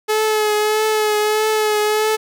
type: tone with vibrato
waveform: sawtooth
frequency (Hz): 428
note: A4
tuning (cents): -48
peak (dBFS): -11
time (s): 0.08-2.17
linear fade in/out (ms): 20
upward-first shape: triangle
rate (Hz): 1.6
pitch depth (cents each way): 31
effects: none